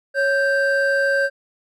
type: tone pair together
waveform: triangle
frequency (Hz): 553.7 / 1568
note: C#5 / G6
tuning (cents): -2 / 0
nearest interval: octave + tritone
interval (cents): 1802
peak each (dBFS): -17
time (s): 0.14-1.3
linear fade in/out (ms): 50
effects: none